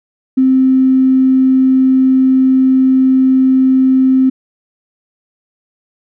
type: tone with tanh clipping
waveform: triangle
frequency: 261.6 Hz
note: C4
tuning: in tune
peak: -6 dBFS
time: 0.37-4.3 s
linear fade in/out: 10 ms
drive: 3 dB
effects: none